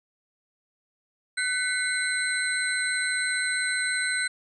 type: tone cluster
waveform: sine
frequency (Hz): 1507 / 1996 / 2151 / 4053 / 8390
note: F#6 / B6 / C7 / B7 / C9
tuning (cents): +31 / +18 / +47 / +44 / +4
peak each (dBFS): -27 / -34 / -33 / -32 / -32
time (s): 1.37-4.28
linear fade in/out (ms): 10
effects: none